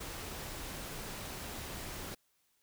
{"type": "noise", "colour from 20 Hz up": "pink", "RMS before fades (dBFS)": -43, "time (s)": [0, 2.15], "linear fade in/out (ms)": 10, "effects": ["white hiss -75 dBFS RMS until 2.62 s"]}